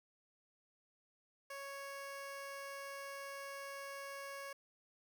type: tone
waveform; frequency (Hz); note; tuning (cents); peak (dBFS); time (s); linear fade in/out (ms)
15% pulse; 554.4; C#5; 0; -39; 1.5-4.53; 5
effects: none